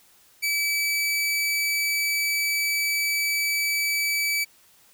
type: tone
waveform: sawtooth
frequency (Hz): 2300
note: D7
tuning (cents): -37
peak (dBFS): -19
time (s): 0.42-4.45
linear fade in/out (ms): 20
effects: white hiss -57 dBFS RMS until 4.93 s